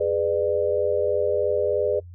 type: chord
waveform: sine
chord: G# diminished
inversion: none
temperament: just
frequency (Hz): 415.3 / 498.4 / 598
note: G#4 / B4 / D5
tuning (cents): 0 / +16 / +31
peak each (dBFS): -24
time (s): 0-2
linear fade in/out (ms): 10
effects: noise-tail reverb RT60 0.1 s tail -25 dB re dry + added 88 Hz sine -39 dBFS peak until 2.14 s